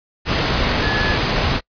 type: tone in noise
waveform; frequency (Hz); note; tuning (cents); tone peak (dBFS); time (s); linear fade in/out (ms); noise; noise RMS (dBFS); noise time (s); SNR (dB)
sine; 1708; G#6; +48; -21; 0.81-1.18; 50; pink; -18; 0.25-1.61; -6
effects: noise-tail reverb RT60 0.1 s tail -26 dB re dry + resampled to 11025 Hz